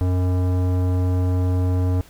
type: tone with tanh clipping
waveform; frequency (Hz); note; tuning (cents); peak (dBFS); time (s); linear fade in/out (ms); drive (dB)
sine; 91; F#2; -28; -19; 0.01-2.01; 0; 17
effects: pink hiss -49 dBFS RMS until 2.09 s